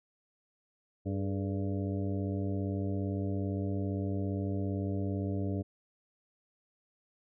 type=harmonic tone with a mistuned harmonic; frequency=97.6 Hz; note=G2; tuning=7 cents flat; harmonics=1 / 2 / 3 / 4 / 5 / 6 / 7; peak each=-33 / -37 / -37 / -42 / -47 / -45 / -50 dBFS; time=1.05-5.63 s; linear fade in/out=20 ms; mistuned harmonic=4; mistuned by=+99 cents; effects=none